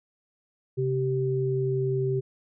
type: tone pair together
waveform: sine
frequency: 132.91 / 387.4 Hz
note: C3 / G4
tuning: +28 / -20 cents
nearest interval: octave + perfect fifth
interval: 1852 cents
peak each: -26 dBFS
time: 0.77-2.21 s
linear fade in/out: 20 ms
effects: none